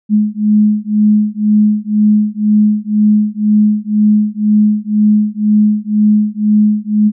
sine beating tone pair, 210 / 212 Hz, G#3 / G#3, +19 / +36 cents, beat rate 2 Hz, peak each -11 dBFS, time 0.09-7.12 s, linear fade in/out 50 ms, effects none

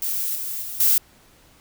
violet noise with level steps, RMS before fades -25 / -29 / -32 / -17 dBFS, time 0.02-0.98 s, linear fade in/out 2 ms, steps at 0.35 / 0.62 / 0.8 s, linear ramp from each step 5 ms, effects pink hiss -54 dBFS RMS until 1.6 s

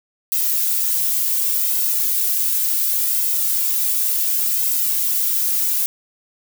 violet noise with flanger, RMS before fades -19 dBFS, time 0.32-5.86 s, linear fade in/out 0 ms, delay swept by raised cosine 1.7 to 2.8 ms, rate 0.69 Hz, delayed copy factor -0.8, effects none

